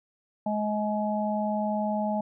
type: harmonic tone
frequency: 211.1 Hz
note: G#3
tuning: 29 cents sharp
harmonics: 1 / 3 / 4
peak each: -28 / -30 / -31 dBFS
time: 0.46-2.21 s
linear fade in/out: 5 ms
effects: none